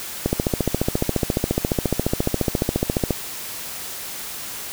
click train, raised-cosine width 2 ms, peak -5 dBFS, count 42, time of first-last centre 0.26-3.107 s, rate 14.4 Hz, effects white hiss -32 dBFS RMS until 4.72 s

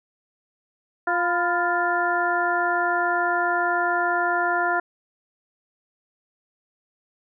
harmonic tone with a mistuned harmonic, 350.6 Hz, F4, 7 cents sharp, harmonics 1 / 2 / 3 / 4 / 5, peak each -29 / -24 / -28 / -24 / -29 dBFS, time 1.07-4.8 s, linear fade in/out 5 ms, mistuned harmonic 3, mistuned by -67 cents, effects none

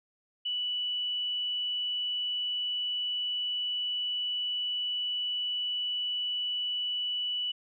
sine tone, 2960 Hz, F#7, in tune, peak -29 dBFS, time 0.45-7.52 s, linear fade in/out 10 ms, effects none

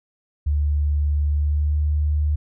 sine tone with pitch glide, 73.42 to 74.96 Hz, D2 to D2, 0 to +36 cents, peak -17 dBFS, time 0.46-2.36 s, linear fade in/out 10 ms, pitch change +36 cents, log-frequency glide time 1.3-1.89 s, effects none

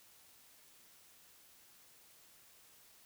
silence, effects white hiss -63 dBFS RMS until 3.05 s

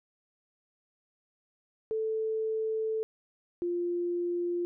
sine tone pair in turn, 440 / 349.2 Hz, A4 / F4, 0 / 0 cents, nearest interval major third, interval 400 cents, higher first, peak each -28 dBFS, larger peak neither, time 1.91-3.03 / 3.62-4.65 s, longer first, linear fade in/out 0 ms, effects none

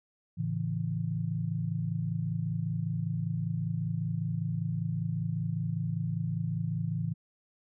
sine chord, A major, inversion none, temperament equal with one note detuned, 110 / 139.64 / 164.81 Hz, A2 / C#3 / E3, 0 / +13 / 0 cents, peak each -34 / -35 / -32 dBFS, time 0.37-7.14 s, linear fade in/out 20 ms, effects none

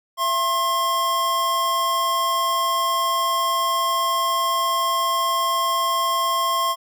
square tone pair together, 673 / 1068.3 Hz, E5 / C6, +36 / +36 cents, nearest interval minor sixth, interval 800 cents, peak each -29 / -20 dBFS, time 0.17-6.76 s, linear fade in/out 50 ms, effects none

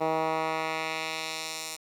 10% pulse tone with band-pass filter sweep, 159.3 Hz, D#3, 41 cents sharp, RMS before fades -31 dBFS, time 0-1.77 s, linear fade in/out 20 ms, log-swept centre 700 to 7700 Hz, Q 0.94, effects 9-bit

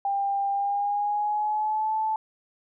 sine tone with pitch glide, 796 to 873.1 Hz, G5 to A5, +26 to -14 cents, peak -23 dBFS, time 0.05-2.16 s, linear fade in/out 2 ms, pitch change +160 cents, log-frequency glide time 0.51-1.95 s, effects none

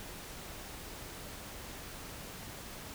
silence, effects pink hiss -46 dBFS RMS until 2.94 s

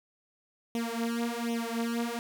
sawtooth tone with flanger, 233.1 Hz, A#3, in tune, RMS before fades -32 dBFS, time 0.75-2.19 s, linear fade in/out 0 ms, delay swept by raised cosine 0.32 to 5.02 ms, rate 1.3 Hz, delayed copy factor +0.95, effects none

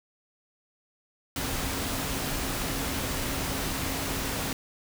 sine tone in noise, 269.9 Hz, C#4, 46 cents flat, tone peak -39 dBFS, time 1.36-4.53 s, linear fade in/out 2 ms, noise pink, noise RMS -31 dBFS, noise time 1.36-4.53 s, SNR -11 dB, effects none

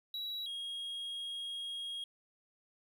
triangle tone pair in turn, 3892 / 3273 Hz, B7 / G#7, -26 / -26 cents, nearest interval minor third, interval 300 cents, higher first, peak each -36 / -37 dBFS, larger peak first, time 0.14-0.46 / 0.46-2.04 s, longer second, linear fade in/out 2 ms, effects 13-bit

